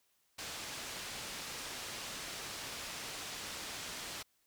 white low-pass noise, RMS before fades -44 dBFS, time 0.38-4.23 s, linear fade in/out 10 ms, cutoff 6200 Hz, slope 12 dB/octave, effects white hiss -75 dBFS RMS until 4.46 s

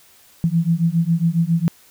sine beating tone pair, 163.5 / 170.8 Hz, E3 / F3, -14 / -38 cents, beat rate 7.3 Hz, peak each -18 dBFS, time 0.44-1.68 s, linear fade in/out 0 ms, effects white hiss -51 dBFS RMS until 1.9 s

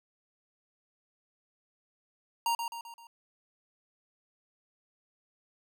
square tone with echo, 932.3 Hz, A#5, in tune, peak -27 dBFS, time 2.46-2.55 s, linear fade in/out 2 ms, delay 130 ms, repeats 4, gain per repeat -6 dB, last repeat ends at 3.07 s, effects none

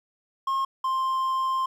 triangle tone pair in turn, 1075 / 1051.1 Hz, C6 / C6, +47 / +8 cents, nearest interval unison, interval 39 cents, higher first, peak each -21 dBFS, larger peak neither, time 0.47-0.65 / 0.84-1.66 s, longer second, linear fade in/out 5 ms, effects 10-bit

